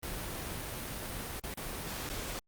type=noise with dropouts; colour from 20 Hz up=pink; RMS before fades=-39 dBFS; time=0.03-2.39 s; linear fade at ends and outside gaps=0 ms; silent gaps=1.397-1.438 / 1.539-1.574 / 2.09-2.099 s; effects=Opus 32 kbps